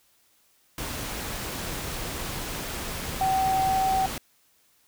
sine tone in noise, 764 Hz, G5, 45 cents flat, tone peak -21 dBFS, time 3.21-4.06 s, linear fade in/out 2 ms, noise pink, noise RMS -33 dBFS, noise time 0.78-4.18 s, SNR +9 dB, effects white hiss -64 dBFS RMS until 4.87 s

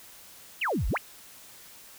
sine exponential two-way sweep, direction down then up, 3238 to 38.89 to 3238 Hz, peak -25 dBFS, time 0.61-0.98 s, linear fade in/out 10 ms, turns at 0.88 s, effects white hiss -50 dBFS RMS until 1.98 s

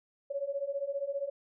sine beating tone pair, 550 / 565 Hz, C#5 / C#5, -14 / +33 cents, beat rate 15 Hz, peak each -36 / -34 dBFS, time 0.3-1.3 s, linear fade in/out 10 ms, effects none

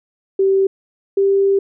sine tone pair in turn, 387.4 / 393.5 Hz, G4 / G4, -20 / +7 cents, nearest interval unison, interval 27 cents, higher second, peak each -11 dBFS, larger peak neither, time 0.39-0.67 / 1.17-1.59 s, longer second, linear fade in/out 5 ms, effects none

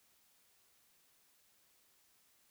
silence, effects white hiss -71 dBFS RMS until 2.5 s

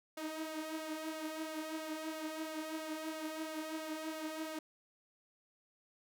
sawtooth tone with flanger, 314.5 Hz, D#4, 19 cents sharp, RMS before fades -42 dBFS, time 0.17-4.59 s, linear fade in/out 5 ms, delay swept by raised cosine 1.4 to 4.8 ms, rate 3 Hz, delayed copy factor +0.55, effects none

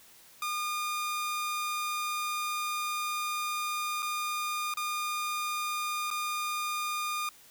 sawtooth tone with dropouts, 1215 Hz, D#6, 42 cents flat, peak -27 dBFS, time 0.42-7.29 s, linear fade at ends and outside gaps 2 ms, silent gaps 4.023-4.027 / 4.739-4.771 / 6.104-6.111 s, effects white hiss -56 dBFS RMS until 7.5 s

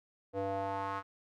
square tone with band-pass filter sweep, 97.9 Hz, G2, 2 cents flat, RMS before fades -36 dBFS, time 0.33-1.03 s, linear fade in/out 50 ms, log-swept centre 520 to 1200 Hz, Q 3.1, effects none

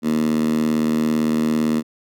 10% pulse tone with high-pass filter, 77.78 Hz, D#2, in tune, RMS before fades -19 dBFS, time 0.02-1.83 s, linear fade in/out 50 ms, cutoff 230 Hz, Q 4.6, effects none

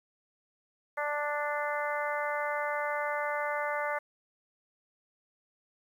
harmonic tone, 294 Hz, D4, 2 cents sharp, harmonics 2 / 3 / 4 / 5 / 6 / 7, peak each -34 / -36 / -37 / -38 / -39 / -39 dBFS, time 0.97-3.99 s, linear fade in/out 10 ms, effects 10-bit

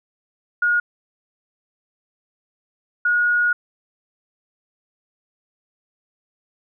sine tone pair in turn, 1437 / 1445.3 Hz, F6 / F#6, +49 / -41 cents, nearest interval unison, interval 10 cents, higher second, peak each -15 dBFS, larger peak neither, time 0.62-0.8 / 3.05-3.53 s, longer second, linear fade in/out 5 ms, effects none

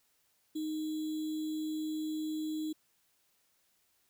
sine tone with sample-and-hold, 310.5 Hz, D#4, 3 cents flat, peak -33 dBFS, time 0.55-2.73 s, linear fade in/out 10 ms, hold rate 3675 Hz, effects white hiss -73 dBFS RMS until 4.09 s

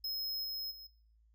square tone with level steps, 5140 Hz, E8, 45 cents flat, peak -36 / -38 / -49 dBFS, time 0.04-0.87 s, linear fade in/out 5 ms, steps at 0.43 / 0.7 s, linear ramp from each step 20 ms, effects noise-tail reverb RT60 0.5 s tail -18 dB re dry + added 55 Hz sine -64 dBFS peak until 1.34 s

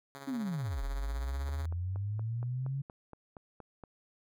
5% pulse tone with tremolo, 138.3 Hz, C#3, 4 cents flat, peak -32 dBFS, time 0.15-1.66 s, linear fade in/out 0 ms, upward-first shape triangle, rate 16 Hz, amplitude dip 55%
sine linear two-way sweep, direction down then up, 279.5 to 39.97 to 139.8 Hz, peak -32 dBFS, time 0.27-2.82 s, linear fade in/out 10 ms, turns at 0.83 s
click train, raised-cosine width 1 ms, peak -33 dBFS, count 11, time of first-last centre 1.49-3.837 s, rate 4.26 Hz
effects none

